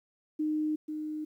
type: tone with echo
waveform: sine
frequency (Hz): 306.8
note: D#4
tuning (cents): -24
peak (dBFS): -27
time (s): 0.39-0.76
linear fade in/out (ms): 10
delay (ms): 490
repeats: 1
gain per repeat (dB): -6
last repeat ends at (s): 1.25
effects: 11-bit